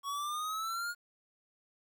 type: exponential sweep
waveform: square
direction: up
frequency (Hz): 1108.7 to 1439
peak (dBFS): -35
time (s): 0.03-0.95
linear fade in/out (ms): 50
effects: 11-bit